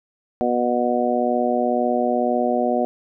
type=harmonic tone; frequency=122 Hz; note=B2; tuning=21 cents flat; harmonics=2 / 3 / 4 / 5 / 6; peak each=-23 / -26 / -25 / -23 / -23 dBFS; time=0.41-2.85 s; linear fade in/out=0 ms; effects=none